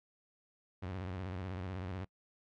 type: tone with vibrato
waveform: sawtooth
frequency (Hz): 92.5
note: F#2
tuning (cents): 0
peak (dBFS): -35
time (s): 0.82-2.05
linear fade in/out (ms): 10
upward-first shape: square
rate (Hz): 16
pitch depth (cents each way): 96
effects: noise-tail reverb RT60 0.1 s tail -24 dB re dry + low-pass 3000 Hz 12 dB/octave